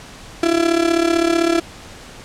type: tone with amplitude modulation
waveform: 35% pulse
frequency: 335.9 Hz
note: E4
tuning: 33 cents sharp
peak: -9 dBFS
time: 0.43-1.6 s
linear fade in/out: 2 ms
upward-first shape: sine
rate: 35.7 Hz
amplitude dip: 75%
effects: pink hiss -38 dBFS RMS until 2.24 s + low-pass 8000 Hz 12 dB/octave